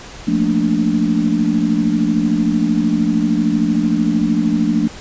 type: chord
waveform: sine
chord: Bb major seventh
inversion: second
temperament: equal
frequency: 174.61 / 220 / 233.1 / 293.7 Hz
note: F3 / A3 / Bb3 / D4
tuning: 0 / 0 / 0 / 0 cents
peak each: -20 / -17 / -19 / -18 dBFS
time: 0.27-4.88 s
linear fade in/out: 10 ms
effects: pink hiss -35 dBFS RMS until 5 s + resampled to 16000 Hz